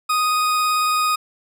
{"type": "tone with vibrato", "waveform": "40% pulse", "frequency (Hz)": 1244.5, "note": "D#6", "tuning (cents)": 0, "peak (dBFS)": -16, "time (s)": [0.09, 1.16], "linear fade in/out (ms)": 10, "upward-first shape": "triangle", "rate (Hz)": 18, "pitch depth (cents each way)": 10, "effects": []}